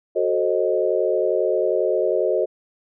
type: chord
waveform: sine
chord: F# diminished seventh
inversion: none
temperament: equal with one note detuned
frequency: 370 / 440 / 529.9 / 622.3 Hz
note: F#4 / A4 / C5 / Eb5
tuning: 0 / 0 / +22 / 0 cents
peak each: -23 dBFS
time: 0.15-2.46 s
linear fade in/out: 20 ms
effects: none